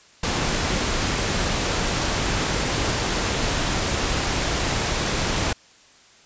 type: noise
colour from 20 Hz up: pink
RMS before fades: -23 dBFS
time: 0.23-5.53 s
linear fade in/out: 5 ms
effects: white hiss -52 dBFS RMS until 6.25 s + resampled to 16000 Hz